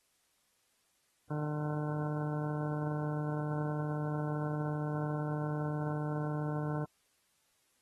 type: harmonic tone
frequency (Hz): 150.2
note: D3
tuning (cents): +39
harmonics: 1 / 2 / 3 / 4 / 5 / 6 / 7 / 9 / 10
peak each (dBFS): -34 / -40 / -44 / -46 / -48 / -50 / -51 / -53 / -54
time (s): 1.3-6.85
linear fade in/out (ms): 10
effects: white hiss -74 dBFS RMS until 7.81 s + AAC 32 kbps